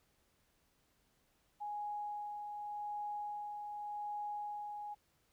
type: tone with tremolo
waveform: sine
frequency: 830.6 Hz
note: G#5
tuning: in tune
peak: -38 dBFS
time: 1.6-4.95 s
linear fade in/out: 20 ms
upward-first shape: sine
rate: 0.86 Hz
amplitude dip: 35%
effects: pink hiss -75 dBFS RMS until 5.32 s